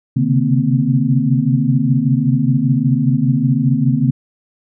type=tone cluster; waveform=sine; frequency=132.2 / 137.3 / 151 / 230.7 / 257.4 Hz; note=C3 / C#3 / D3 / A#3 / C4; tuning=+18 / -16 / +48 / -18 / -28 cents; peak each=-18 dBFS; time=0.16-4.11 s; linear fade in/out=10 ms; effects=none